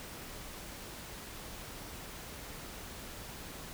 silence, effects pink hiss -46 dBFS RMS until 3.73 s

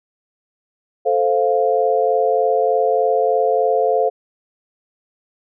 sine chord, F major, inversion first, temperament equal, 440 / 523.3 / 698.5 Hz, A4 / C5 / F5, 0 / 0 / 0 cents, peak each -18 dBFS, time 1.05-4.1 s, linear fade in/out 20 ms, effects none

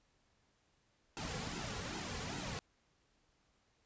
pink noise with flanger, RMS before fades -42 dBFS, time 1.17-2.59 s, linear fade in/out 0 ms, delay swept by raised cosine 1.7 to 3.3 ms, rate 2.5 Hz, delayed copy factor -0.7, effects pink hiss -75 dBFS RMS until 3.85 s + resampled to 16000 Hz

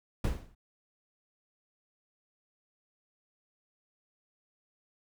brown noise with exponential decay, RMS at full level -24 dBFS, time 0.24-0.55 s, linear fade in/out 5 ms, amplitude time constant 66 ms, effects none

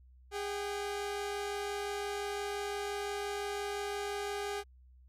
sawtooth tone pair together, 407.9 / 770 Hz, G#4 / G5, -31 / -31 cents, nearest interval major seventh, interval 1100 cents, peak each -32 / -39 dBFS, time 0.31-4.64 s, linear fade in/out 50 ms, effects added 63 Hz sine -56 dBFS peak until 5.08 s + low-pass 11000 Hz 12 dB/octave

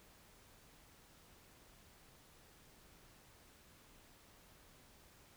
silence, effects pink hiss -64 dBFS RMS until 5.36 s

